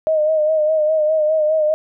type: tone with vibrato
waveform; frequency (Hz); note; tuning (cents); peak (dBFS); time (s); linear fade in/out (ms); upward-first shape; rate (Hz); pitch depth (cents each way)
sine; 620; D#5; -6; -13; 0.07-1.74; 0; sine; 4.9; 45
effects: none